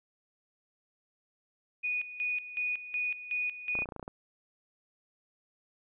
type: tone with tremolo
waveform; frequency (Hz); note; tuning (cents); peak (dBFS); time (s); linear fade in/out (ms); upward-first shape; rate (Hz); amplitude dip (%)
sine; 2471; D#7; -13; -29; 1.83-3.85; 20; square; 2.7; 75
type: clicks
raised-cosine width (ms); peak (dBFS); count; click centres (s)
1; -26; 10; 3.753 / 3.789 / 3.821 / 3.857 / 3.889 / 3.922 / 3.963 / 3.996 / 4.028 / 4.079
effects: resampled to 8000 Hz